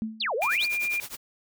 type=tone with exponential decay; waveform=sine; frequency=220 Hz; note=A3; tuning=in tune; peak=-24 dBFS; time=0.02-0.33 s; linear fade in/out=0 ms; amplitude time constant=67 ms
type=exponential two-way sweep; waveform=sine; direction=down then up; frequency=4973 to 416.6 to 4973 Hz; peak=-25 dBFS; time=0.2-0.66 s; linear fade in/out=10 ms; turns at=0.35 s
type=noise with tremolo; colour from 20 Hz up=white; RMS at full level=-35 dBFS; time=0.41-1.17 s; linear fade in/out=20 ms; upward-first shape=triangle; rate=9.9 Hz; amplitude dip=100%
type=tone; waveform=sine; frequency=2400 Hz; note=D7; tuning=37 cents sharp; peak=-25 dBFS; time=0.42-1 s; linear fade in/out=0 ms
effects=none